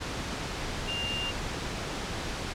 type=tone in noise; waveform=sine; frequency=2800 Hz; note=F7; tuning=4 cents sharp; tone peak=-31 dBFS; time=0.87-1.32 s; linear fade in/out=20 ms; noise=pink; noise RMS=-34 dBFS; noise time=0-2.54 s; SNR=0 dB; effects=low-pass 6000 Hz 12 dB/octave